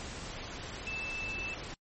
sine tone in noise, 2637 Hz, E7, in tune, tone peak -36 dBFS, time 0.87-1.54 s, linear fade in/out 0 ms, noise pink, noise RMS -42 dBFS, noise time 0-1.74 s, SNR +3 dB, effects noise-tail reverb RT60 0.1 s tail -26 dB re dry + MP3 32 kbps

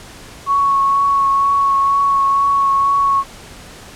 sine tone with vibrato, 1108 Hz, C#6, 1 cent flat, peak -11 dBFS, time 0.46-3.24 s, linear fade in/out 50 ms, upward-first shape triangle, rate 2.1 Hz, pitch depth 16 cents each way, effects pink hiss -37 dBFS RMS until 3.95 s + low-pass 10000 Hz 12 dB/octave

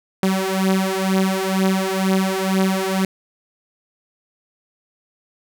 sawtooth beating tone pair, 189.4 / 191.5 Hz, F#3 / G3, +41 / -40 cents, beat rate 2.1 Hz, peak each -16 dBFS, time 0.23-3.05 s, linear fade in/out 2 ms, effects none

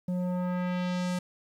square tone with low-pass filter sweep, 180 Hz, F#3, 47 cents flat, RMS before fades -30 dBFS, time 0.08-1.19 s, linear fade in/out 5 ms, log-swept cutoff 390 to 10000 Hz, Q 1.1, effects 10-bit

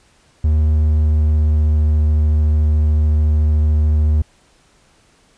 triangle tone with pitch glide, 76.8 to 76.14 Hz, D#2 to D#2, -22 to -37 cents, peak -9 dBFS, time 0.44-4.22 s, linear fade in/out 5 ms, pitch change -15 cents, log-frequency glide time 0.71-1.82 s, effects pink hiss -54 dBFS RMS until 5.37 s + resampled to 22050 Hz

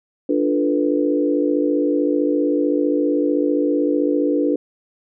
sine chord, B half-diminished seventh, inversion first, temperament equal, 293.7 / 349.2 / 440 / 493.9 Hz, D4 / F4 / A4 / B4, 0 / 0 / 0 / 0 cents, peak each -18 / -23 / -24 / -22 dBFS, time 0.29-4.56 s, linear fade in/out 5 ms, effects none

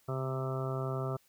harmonic tone with a mistuned harmonic, 131.7 Hz, C3, 12 cents sharp, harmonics 1 / 2 / 3 / 4 / 5 / 6 / 7 / 8 / 9 / 10, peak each -34 / -46 / -39 / -44 / -41 / -53 / -50 / -53 / -44 / -45 dBFS, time 0.08-1.17 s, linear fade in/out 10 ms, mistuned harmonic 1, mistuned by +19 cents, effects white hiss -68 dBFS RMS until 1.28 s

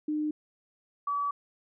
sine tone pair in turn, 303.2 / 1144.7 Hz, D#4 / D6, -45 / -45 cents, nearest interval octave + major seventh, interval 2300 cents, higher second, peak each -27 dBFS, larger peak neither, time 0.08-0.31 / 1.07-1.31 s, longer second, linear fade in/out 5 ms, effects none

